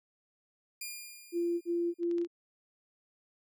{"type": "tone with exponential decay", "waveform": "10% pulse", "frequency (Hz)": 2412, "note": "D7", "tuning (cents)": 46, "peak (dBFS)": -28, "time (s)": [0.81, 2.01], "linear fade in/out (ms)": 5, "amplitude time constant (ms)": 260}
{"type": "tone bursts", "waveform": "sine", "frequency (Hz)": 343.5, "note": "F4", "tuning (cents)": -29, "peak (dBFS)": -28, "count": 3, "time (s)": [1.32, 2.274], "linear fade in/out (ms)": 50, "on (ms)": 290, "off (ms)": 42}
{"type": "clicks", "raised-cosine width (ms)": 0.2, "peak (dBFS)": [-40, -36, -33, -38, -35], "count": 5, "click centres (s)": [2.032, 2.113, 2.183, 2.215, 2.248]}
{"effects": []}